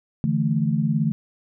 sine chord, D suspended second, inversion none, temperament equal, 146.83 / 164.81 / 220 Hz, D3 / E3 / A3, 0 / 0 / 0 cents, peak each -23 dBFS, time 0.24-1.12 s, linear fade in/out 0 ms, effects none

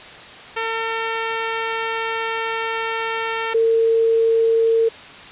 10% pulse / sine tone pair in turn, 451.9 / 453.8 Hz, A4 / A#4, +46 / -47 cents, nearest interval unison, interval 7 cents, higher second, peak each -13 dBFS, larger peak neither, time 0.56-3.54 / 3.54-4.89 s, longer first, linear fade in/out 10 ms, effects white hiss -38 dBFS RMS until 5.31 s + resampled to 8000 Hz

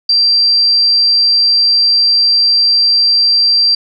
sine tone, 4712 Hz, D8, 5 cents sharp, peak -7 dBFS, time 0.09-3.75 s, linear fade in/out 5 ms, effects none

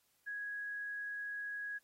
sine tone, 1661.2 Hz, G#6, in tune, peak -39 dBFS, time 0.26-1.79 s, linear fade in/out 20 ms, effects white hiss -75 dBFS RMS until 1.83 s + AAC 48 kbps

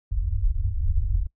pink low-pass noise, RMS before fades -23 dBFS, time 0.11-1.27 s, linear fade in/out 10 ms, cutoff 100 Hz, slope 96 dB/octave, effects noise-tail reverb RT60 0.1 s tail -23 dB re dry

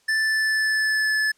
square tone with pitch glide, 1760 to 1730.8 Hz, A6 to A6, 0 to -29 cents, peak -20 dBFS, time 0.08-1.32 s, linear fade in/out 10 ms, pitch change -29 cents, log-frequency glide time 0.18-1.15 s, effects white hiss -62 dBFS RMS until 1.37 s + low-pass 8000 Hz 12 dB/octave

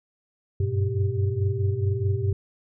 sine tone cluster, 94.3 / 99 / 120.9 / 391.7 Hz, F#2 / G2 / B2 / G4, +33 / +18 / -36 / -1 cents, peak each -28 / -24 / -28 / -31 dBFS, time 0.6-2.33 s, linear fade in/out 5 ms, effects none

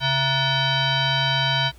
sine tone with frequency modulation, 1475 Hz, F#6, 6 cents flat, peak -18 dBFS, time 0-1.72 s, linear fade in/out 50 ms, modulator 806 Hz, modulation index 3.3, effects added 60 Hz sine -45 dBFS peak until 1.78 s + pink hiss -54 dBFS RMS until 1.78 s

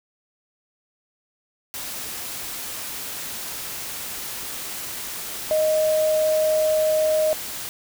sine tone in noise, 622.3 Hz, D#5, in tune, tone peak -17 dBFS, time 5.51-7.33 s, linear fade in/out 0 ms, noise white, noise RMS -32 dBFS, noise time 1.74-7.69 s, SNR +12 dB, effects none

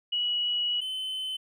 sine / triangle tone pair in turn, 2926 / 3051 Hz, F#7 / G7, -20 / -48 cents, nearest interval minor second, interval 72 cents, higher second, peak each -25 / -29 dBFS, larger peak first, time 0.12-0.81 / 0.81-1.37 s, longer first, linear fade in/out 10 ms, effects none

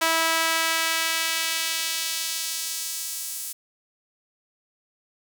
sawtooth tone with high-pass filter sweep, 326.1 Hz, E4, 19 cents flat, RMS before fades -26 dBFS, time 0.01-3.53 s, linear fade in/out 10 ms, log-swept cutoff 970 to 9100 Hz, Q 0.8, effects none

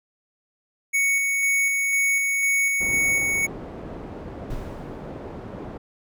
square tone with tremolo, 2224 Hz, C#7, 5 cents sharp, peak -19 dBFS, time 0.93-3.47 s, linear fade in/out 20 ms, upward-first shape square, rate 2 Hz, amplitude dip 25%
white low-pass noise, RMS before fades -36 dBFS, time 2.8-5.78 s, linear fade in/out 10 ms, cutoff 480 Hz, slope 12 dB/octave
brown noise with exponential decay, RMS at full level -30 dBFS, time 4.5-5.47 s, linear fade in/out 5 ms, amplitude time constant 210 ms
effects none

